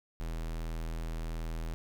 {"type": "tone", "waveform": "square", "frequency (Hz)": 40.69, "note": "E1", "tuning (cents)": -22, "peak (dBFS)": -35, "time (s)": [0.2, 1.74], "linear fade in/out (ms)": 0, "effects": []}